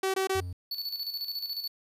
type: tone bursts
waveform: sawtooth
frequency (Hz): 382.1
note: G4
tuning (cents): -44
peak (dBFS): -22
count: 3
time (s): 0.03-0.404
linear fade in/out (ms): 5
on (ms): 110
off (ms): 22
type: tone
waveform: triangle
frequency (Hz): 89.5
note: F2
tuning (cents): +43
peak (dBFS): -32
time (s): 0.35-0.53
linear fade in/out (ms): 5
type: tone with tremolo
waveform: square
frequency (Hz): 4454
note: C#8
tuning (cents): +7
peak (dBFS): -31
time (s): 0.71-1.68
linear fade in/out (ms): 5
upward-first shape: square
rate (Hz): 14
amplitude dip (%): 60
effects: resampled to 32000 Hz + 10-bit